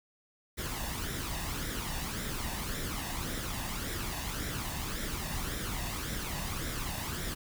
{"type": "noise with flanger", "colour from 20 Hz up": "pink", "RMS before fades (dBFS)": -36, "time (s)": [0.57, 7.35], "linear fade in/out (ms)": 20, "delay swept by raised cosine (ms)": [0.54, 1.12], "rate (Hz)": 1.8, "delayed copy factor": 0.55, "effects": []}